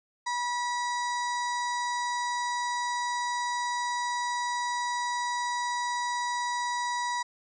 harmonic tone with a mistuned harmonic, 972 Hz, B5, 28 cents flat, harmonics 1 / 2 / 4 / 5 / 6 / 7 / 8, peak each -29 / -35 / -41 / -43 / -45 / -46 / -47 dBFS, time 0.26-7.23 s, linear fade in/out 10 ms, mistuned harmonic 8, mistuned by +69 cents, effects none

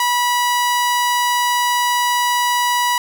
sawtooth tone, 975 Hz, B5, 23 cents flat, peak -11 dBFS, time 0-2.98 s, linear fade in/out 2 ms, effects none

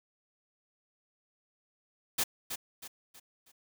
white noise with echo, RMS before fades -29 dBFS, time 2.18-2.24 s, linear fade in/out 10 ms, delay 320 ms, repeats 4, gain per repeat -8 dB, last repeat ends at 3.52 s, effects none

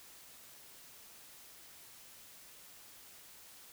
silence, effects white hiss -56 dBFS RMS until 3.72 s

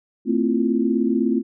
sine chord, F major seventh, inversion first, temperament equal with one note detuned, 225.3 / 261.6 / 329.6 / 349.2 Hz, A3 / C4 / E4 / F4, +41 / 0 / 0 / 0 cents, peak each -21 / -21 / -26 / -24 dBFS, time 0.25-1.43 s, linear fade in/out 50 ms, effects none

